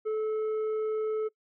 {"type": "tone with tanh clipping", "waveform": "sine", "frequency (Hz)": 433.9, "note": "A4", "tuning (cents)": -24, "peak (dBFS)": -28, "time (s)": [0.05, 1.29], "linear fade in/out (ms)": 20, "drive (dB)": 5, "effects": ["noise-tail reverb RT60 0.1 s tail -23 dB re dry"]}